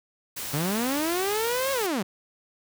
white noise, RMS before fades -34 dBFS, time 0.36-1.87 s, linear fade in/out 10 ms
sawtooth linear two-way sweep, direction up then down, 136.5 to 554.4 to 170.7 Hz, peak -21 dBFS, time 0.53-2.03 s, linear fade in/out 10 ms, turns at 1.72 s
effects none

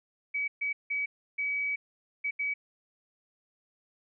sine tone bursts at uneven times, 2276 Hz, C#7, 45 cents sharp, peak -28 dBFS, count 6, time 0.34-0.48 / 0.61-0.73 / 0.9-1.06 / 1.38-1.76 / 2.24-2.31 / 2.39-2.54 s, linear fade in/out 10 ms, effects none

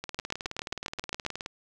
two click trains, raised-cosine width 0.2 ms, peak -18 / -13 dBFS, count 28 / 9, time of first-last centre 0.04-1.461 / 0.19-1.264 s, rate 19 / 7.45 Hz, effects none

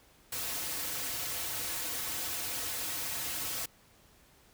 white noise with comb filter, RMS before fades -36 dBFS, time 0.32-3.66 s, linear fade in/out 5 ms, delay 5 ms, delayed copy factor -0.8, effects pink hiss -62 dBFS RMS until 4.53 s

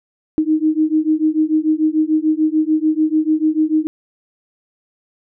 sine beating tone pair, 308.4 / 315.2 Hz, D#4 / D#4, -15 / +23 cents, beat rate 6.8 Hz, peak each -16 dBFS, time 0.38-3.87 s, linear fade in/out 0 ms, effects none

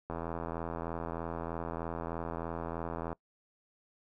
click train, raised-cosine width 1 ms, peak -23 dBFS, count 253, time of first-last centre 0.1-3.129 s, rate 83.2 Hz, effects noise-tail reverb RT60 0.1 s tail -23 dB re dry

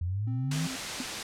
sine exponential sweep, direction up, 83.5 to 170.2 Hz, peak -28 dBFS, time 0.01-0.67 s, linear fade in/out 5 ms
triangle tone, 261.6 Hz, C4, in tune, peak -35 dBFS, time 0.27-0.76 s, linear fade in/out 5 ms
white low-pass noise, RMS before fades -38 dBFS, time 0.51-1.23 s, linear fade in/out 5 ms, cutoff 6700 Hz, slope 12 dB/octave
sine tone with exponential decay, 254.7 Hz, C4, 46 cents flat, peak -28 dBFS, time 1-1.08 s, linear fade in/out 1 ms, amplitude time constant 17 ms
effects low-pass 12000 Hz 12 dB/octave

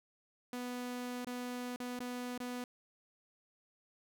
sawtooth tone with dropouts, 246.9 Hz, B3, in tune, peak -35 dBFS, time 0.53-2.64 s, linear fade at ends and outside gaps 2 ms, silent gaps 1.247-1.269 / 1.761-1.801 / 1.991-2.003 / 2.378-2.402 s, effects none

